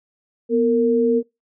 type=tone pair together; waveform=sine; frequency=243.7 / 460 Hz; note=B3 / A#4; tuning=-23 / -23 cents; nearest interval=major seventh; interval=1100 cents; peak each=-19 / -15 dBFS; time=0.49-1.23 s; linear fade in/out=50 ms; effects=noise-tail reverb RT60 0.2 s tail -21 dB re dry